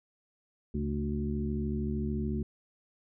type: harmonic tone with a mistuned harmonic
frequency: 73.4 Hz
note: D2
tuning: in tune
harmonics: 1 / 2 / 3 / 4 / 5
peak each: -34 / -37 / -33 / -43 / -39 dBFS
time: 0.74-2.43 s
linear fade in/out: 5 ms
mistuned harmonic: 2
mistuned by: -62 cents
effects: none